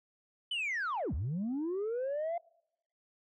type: linear two-way sweep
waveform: sine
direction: down then up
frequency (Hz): 3060 to 61.74 to 699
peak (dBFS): -30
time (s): 0.51-2.38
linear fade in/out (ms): 5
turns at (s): 1.14
effects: noise-tail reverb RT60 0.8 s tail -26 dB re dry + tanh soft clip ceiling -30 dBFS